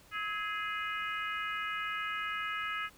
harmonic tone with a mistuned harmonic, 415.3 Hz, G#4, in tune, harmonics 3 / 4 / 5 / 6 / 7, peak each -37 / -39 / -41 / -43 / -44 dBFS, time 0.11-2.9 s, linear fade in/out 50 ms, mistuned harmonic 3, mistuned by +51 cents, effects pink hiss -60 dBFS RMS until 2.97 s

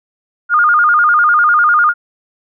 sine tone with vibrato, 1318.5 Hz, E6, in tune, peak -7 dBFS, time 0.49-1.94 s, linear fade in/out 50 ms, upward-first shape square, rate 10 Hz, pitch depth 130 cents each way, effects none

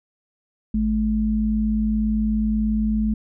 sine tone pair together, 53.95 / 215.8 Hz, A1 / A3, -33 / -33 cents, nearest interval 2 octaves, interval 2400 cents, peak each -24 / -19 dBFS, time 0.74-3.14 s, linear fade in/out 5 ms, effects none

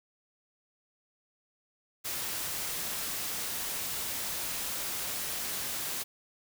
white noise, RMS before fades -35 dBFS, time 2.04-6.04 s, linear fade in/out 20 ms, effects none

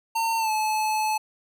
square tone with pitch glide, 908 to 863.5 Hz, A#5 to A5, -46 to -33 cents, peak -23 dBFS, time 0.15-1.18 s, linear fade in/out 10 ms, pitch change -87 cents, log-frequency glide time 0.38-0.51 s, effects none

